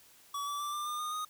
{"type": "tone with pitch steps", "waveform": "square", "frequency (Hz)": [1139, 1155.6, 1172.4, 1189.4, 1206.7, 1224.3, 1242.1], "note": ["C#6", "D6", "D6", "D6", "D6", "D#6", "D#6"], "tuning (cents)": [47, -28, -3, 22, 47, -28, -3], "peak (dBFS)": -35, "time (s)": [0.34, 1.25], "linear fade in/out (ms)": 5, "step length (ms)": 130, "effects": ["white hiss -60 dBFS RMS until 1.29 s"]}